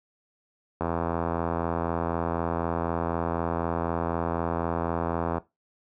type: click train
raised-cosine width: 1 ms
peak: -13 dBFS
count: 385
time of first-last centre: 0.81-5.381 s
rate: 84 Hz
effects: noise-tail reverb RT60 0.2 s tail -18 dB re dry + high-pass 60 Hz 12 dB/octave